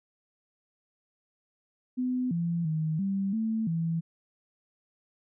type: tone with pitch steps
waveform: sine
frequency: 252.3 / 169.6 / 157.2 / 195.4 / 221.9 / 165 Hz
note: B3 / E3 / D#3 / G3 / A3 / E3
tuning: +37 / +50 / +18 / -5 / +15 / +2 cents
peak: -26 dBFS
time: 1.97-4.01 s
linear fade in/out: 20 ms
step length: 340 ms
effects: none